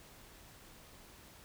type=silence; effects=pink hiss -57 dBFS RMS until 1.44 s